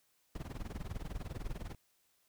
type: noise with tremolo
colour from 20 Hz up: brown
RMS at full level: -38 dBFS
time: 0.35-1.75 s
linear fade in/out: 2 ms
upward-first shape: sine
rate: 20 Hz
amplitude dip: 90%
effects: white hiss -74 dBFS RMS until 2.28 s